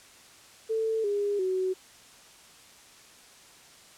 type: tone with pitch steps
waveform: sine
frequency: 444.5 / 407.6 / 373.8 Hz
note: A4 / G#4 / F#4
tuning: +18 / -32 / +18 cents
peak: -25 dBFS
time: 0.69-1.74 s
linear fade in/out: 20 ms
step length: 350 ms
effects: white hiss -53 dBFS RMS until 3.97 s + low-pass 9000 Hz 12 dB/octave